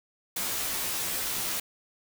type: noise with comb filter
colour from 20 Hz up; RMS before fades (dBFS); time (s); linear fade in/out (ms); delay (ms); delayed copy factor
white; -31; 0.36-1.6; 5; 14; -0.8
effects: none